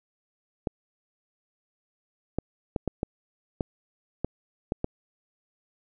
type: clicks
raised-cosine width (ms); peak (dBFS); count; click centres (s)
2; -13; 9; 0.672 / 2.386 / 2.762 / 2.877 / 3.031 / 3.608 / 4.246 / 4.721 / 4.844
effects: none